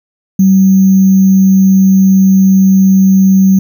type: tone with sample-and-hold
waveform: sine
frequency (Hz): 191.3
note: G3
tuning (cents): -42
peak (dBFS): -3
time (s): 0.39-3.59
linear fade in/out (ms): 5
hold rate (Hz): 6300
effects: none